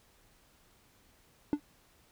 triangle tone with exponential decay, 293.7 Hz, D4, in tune, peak -20 dBFS, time 1.53-1.6 s, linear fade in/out 1 ms, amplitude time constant 15 ms, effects pink hiss -65 dBFS RMS until 2.11 s

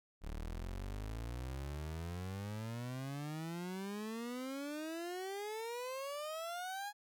30% pulse exponential sweep, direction up, 35.58 to 836 Hz, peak -38 dBFS, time 0.21-6.93 s, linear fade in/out 50 ms, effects none

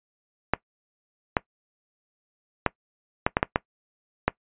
clicks, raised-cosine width 0.5 ms, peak -4 dBFS, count 8, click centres 0.536 / 1.368 / 2.663 / 3.265 / 3.369 / 3.429 / 3.559 / 4.28 s, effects noise-tail reverb RT60 0.1 s tail -21 dB re dry + resampled to 8000 Hz

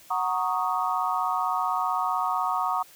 sine chord, D# minor seventh, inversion first, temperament equal, 740 / 932.3 / 1108.7 / 1244.5 Hz, F#5 / A#5 / C#6 / D#6, 0 / 0 / 0 / 0 cents, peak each -29 dBFS, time 0.1-2.83 s, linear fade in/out 10 ms, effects white hiss -52 dBFS RMS until 2.95 s

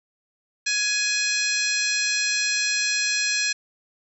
harmonic tone with a mistuned harmonic, 836 Hz, G#5, 11 cents sharp, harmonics 2 / 3 / 4 / 5 / 6 / 7 / 8 / 9, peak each -28 / -26 / -35 / -27 / -32 / -29 / -39 / -32 dBFS, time 0.66-3.53 s, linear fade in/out 10 ms, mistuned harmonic 6, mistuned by +47 cents, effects none

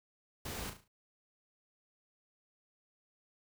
pink noise with echo, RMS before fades -42 dBFS, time 0.45-0.7 s, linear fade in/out 5 ms, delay 36 ms, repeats 5, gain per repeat -7 dB, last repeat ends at 0.88 s, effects none

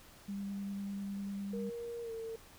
sine tone with vibrato, 198.8 Hz, G3, 25 cents sharp, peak -37 dBFS, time 0.28-1.7 s, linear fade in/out 10 ms, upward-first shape sine, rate 10 Hz, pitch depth 10 cents each way
sine tone with pitch glide, 470 to 451.6 Hz, A#4 to A4, +14 to +45 cents, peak -39 dBFS, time 1.53-2.36 s, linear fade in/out 5 ms, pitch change -69 cents, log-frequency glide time 2.02-2.12 s
effects pink hiss -58 dBFS RMS until 2.58 s

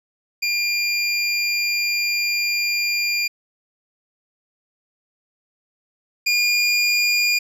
25% pulse tone pair in turn, 2400 / 2419 Hz, D7 / D#7, +37 / -49 cents, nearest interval unison, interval 14 cents, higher second, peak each -15 / -12 dBFS, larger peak second, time 0.42-3.28 / 6.26-7.39 s, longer first, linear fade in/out 10 ms, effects low-pass 12000 Hz 12 dB/octave

